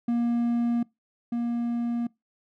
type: tone pair in turn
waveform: triangle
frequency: 236.6 / 236.6 Hz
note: A#3 / A#3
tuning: +26 / +26 cents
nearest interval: unison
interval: 0 cents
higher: neither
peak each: -20 / -23 dBFS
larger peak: first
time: 0.08-0.83 / 1.32-2.07 s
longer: neither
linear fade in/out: 5 ms
effects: noise-tail reverb RT60 0.2 s tail -23 dB re dry